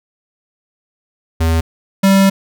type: tone pair in turn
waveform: square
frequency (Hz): 81.8 / 194.55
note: E2 / G3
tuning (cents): -13 / -13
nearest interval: octave + minor third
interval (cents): 1500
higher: second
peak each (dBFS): -12 / -8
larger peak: second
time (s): 1.4-1.61 / 2.03-2.3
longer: second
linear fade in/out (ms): 10
effects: none